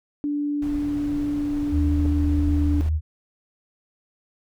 sine tone, 291.5 Hz, D4, 13 cents flat, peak -22 dBFS, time 0.24-2.81 s, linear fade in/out 0 ms
brown noise, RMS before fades -34 dBFS, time 0.62-2.89 s, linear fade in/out 2 ms
sine tone with vibrato, 77.78 Hz, D#2, in tune, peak -19 dBFS, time 1.7-3.01 s, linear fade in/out 50 ms, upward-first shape sine, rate 14 Hz, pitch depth 26 cents each way
clicks, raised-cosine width 2 ms, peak -21 dBFS, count 2, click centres 2.053 / 2.06 s
effects none

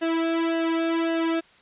sawtooth tone with flanger, 329.6 Hz, E4, in tune, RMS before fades -24 dBFS, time 0.01-1.41 s, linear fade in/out 20 ms, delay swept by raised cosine 0.87 to 2.07 ms, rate 1.8 Hz, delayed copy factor -0.85, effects white hiss -55 dBFS RMS until 1.61 s + resampled to 8000 Hz

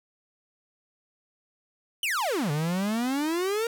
45% pulse exponential two-way sweep, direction down then up, 3136 to 142.6 to 471.9 Hz, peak -25 dBFS, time 2.03-3.67 s, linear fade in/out 2 ms, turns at 2.51 s, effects none

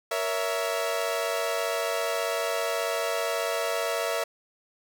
sawtooth chord, A# diminished, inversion none, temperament equal with one note detuned, 466.2 / 561.1 / 659.3 Hz, A#4 / C#5 / E5, 0 / +21 / 0 cents, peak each -28 / -28 / -25 dBFS, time 0.11-4.24 s, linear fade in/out 5 ms, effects none

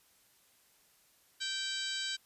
harmonic tone with a mistuned harmonic, 778 Hz, G5, 13 cents flat, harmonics 2 / 3 / 4 / 5 / 6 / 7 / 8 / 9 / 10, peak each -41 / -48 / -40 / -40 / -42 / -49 / -52 / -52 / -45 dBFS, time 1.4-2.17 s, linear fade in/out 20 ms, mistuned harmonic 9, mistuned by -27 cents, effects white hiss -67 dBFS RMS until 2.25 s + resampled to 32000 Hz

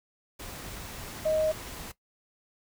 sine tone in noise, 625 Hz, D#5, 8 cents sharp, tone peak -23 dBFS, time 1.25-1.52 s, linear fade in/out 10 ms, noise pink, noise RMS -41 dBFS, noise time 0.39-1.92 s, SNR +15 dB, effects noise-tail reverb RT60 0.1 s tail -17 dB re dry

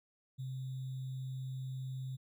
sine tone with sample-and-hold, 130.81 Hz, C3, in tune, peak -38 dBFS, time 0.38-2.17 s, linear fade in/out 20 ms, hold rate 3675 Hz, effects none

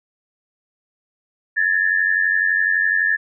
sine tone pair together, 1700.1 / 1792 Hz, G#6 / A6, +40 / +31 cents, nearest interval minor second, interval 91 cents, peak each -18 dBFS, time 1.56-3.17 s, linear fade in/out 20 ms, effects none

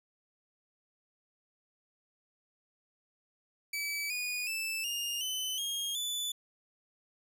sawtooth tone with pitch steps, 2297 / 2462 / 2639 / 2828 / 3031 / 3248 / 3482 Hz, D7 / D#7 / E7 / F7 / F#7 / G#7 / A7, -39 / -19 / +1 / +21 / +41 / -39 / -19 cents, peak -30 dBFS, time 3.73-6.32 s, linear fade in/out 5 ms, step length 370 ms, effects none

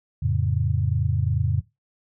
sine chord, F augmented, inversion none, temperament equal, 87.31 / 110 / 138.59 Hz, F2 / A2 / C#3, 0 / 0 / 0 cents, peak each -24 dBFS, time 0.22-1.61 s, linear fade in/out 10 ms, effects noise-tail reverb RT60 0.2 s tail -18 dB re dry

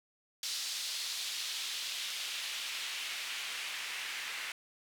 white noise with band-pass filter sweep, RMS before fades -39 dBFS, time 0.43-4.52 s, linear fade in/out 2 ms, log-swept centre 4400 to 2100 Hz, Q 1.5, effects none

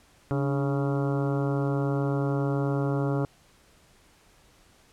harmonic tone with a mistuned harmonic, 138.59 Hz, C#3, in tune, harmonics 1 / 2 / 3 / 4 / 5 / 6 / 7 / 8 / 9 / 10, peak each -26 / -30 / -32 / -35 / -39 / -42 / -44 / -43 / -44 / -43 dBFS, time 0.31-3.25 s, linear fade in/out 0 ms, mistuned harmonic 2, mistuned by +68 cents, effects pink hiss -59 dBFS RMS until 4.92 s + low-pass 11000 Hz 12 dB/octave

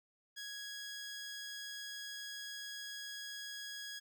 15% pulse tone, 1661.2 Hz, G#6, in tune, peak -37 dBFS, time 0.36-4 s, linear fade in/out 20 ms, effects none

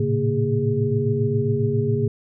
sine tone cluster, 109.6 / 116.9 / 137.5 / 231.5 / 410 Hz, A2 / A#2 / C#3 / A#3 / G#4, -6 / +5 / -14 / -12 / -22 cents, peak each -25 / -25 / -24 / -27 / -23 dBFS, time 0-2.08 s, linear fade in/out 5 ms, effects none

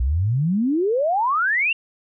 sine exponential sweep, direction up, 57.8 to 2821 Hz, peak -17 dBFS, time 0-1.73 s, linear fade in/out 5 ms, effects none

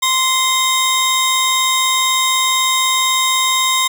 25% pulse tone pair together, 1042 / 3718 Hz, C6 / A#7, -7 / -5 cents, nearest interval octave + minor seventh, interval 2202 cents, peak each -12 dBFS, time 0.02-3.88 s, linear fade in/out 10 ms, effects none

